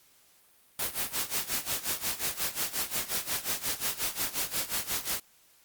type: noise with tremolo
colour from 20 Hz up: white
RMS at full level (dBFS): -29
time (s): 0.79-5.2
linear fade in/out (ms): 2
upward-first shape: sine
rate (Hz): 5.6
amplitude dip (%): 85
effects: white hiss -62 dBFS RMS until 5.64 s + Opus 48 kbps